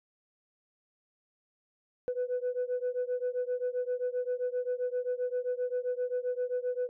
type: beating tone pair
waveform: sine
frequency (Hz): 493.8 / 501.4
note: B4 / B4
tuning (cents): 0 / +26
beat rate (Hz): 7.6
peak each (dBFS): -31 / -32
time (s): 2.08-6.89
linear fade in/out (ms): 0
effects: tanh soft clip ceiling -25 dBFS